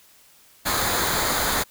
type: noise with comb filter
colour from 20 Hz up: pink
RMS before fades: -23 dBFS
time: 0.65-1.64 s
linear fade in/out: 20 ms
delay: 0.36 ms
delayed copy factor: -0.6
effects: white hiss -54 dBFS RMS until 1.7 s